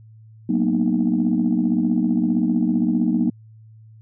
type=chord; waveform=sine; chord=B major seventh; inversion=second; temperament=just; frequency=185.21 / 231.5 / 246.9 / 308.7 Hz; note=F#3 / A#3 / B3 / D#4; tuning=+2 / -12 / 0 / -14 cents; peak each=-22 / -20 / -22 / -22 dBFS; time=0.49-3.3 s; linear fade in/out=5 ms; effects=tanh soft clip ceiling -9 dBFS + added 110 Hz sine -43 dBFS peak until 4.01 s